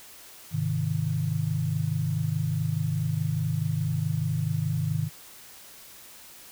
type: chord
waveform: sine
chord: Ab major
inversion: none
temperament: equal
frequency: 103.83 / 130.81 / 155.56 Hz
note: Ab2 / C3 / Eb3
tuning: 0 / 0 / 0 cents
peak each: -30 / -30 / -27 dBFS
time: 0.51-5.1 s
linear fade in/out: 50 ms
effects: white hiss -48 dBFS RMS until 6.51 s